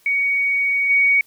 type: tone with level steps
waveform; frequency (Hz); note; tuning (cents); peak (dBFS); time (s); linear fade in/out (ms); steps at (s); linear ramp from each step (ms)
sine; 2243; C#7; +20; -16 / -12; 0.06-1.21; 2; 0.89; 20
effects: white hiss -56 dBFS RMS until 1.26 s